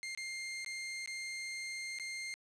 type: tone with dropouts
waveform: sawtooth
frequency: 2111 Hz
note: C7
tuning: 15 cents sharp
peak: -36 dBFS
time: 0.03-2.34 s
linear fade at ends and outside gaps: 0 ms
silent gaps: 0.149-0.175 / 0.647-0.662 / 1.06-1.075 / 1.987-1.998 s
effects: resampled to 22050 Hz + 11-bit